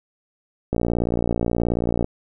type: click train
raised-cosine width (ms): 2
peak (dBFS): -8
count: 78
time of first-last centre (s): 0.73-2.044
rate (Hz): 58.6
effects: none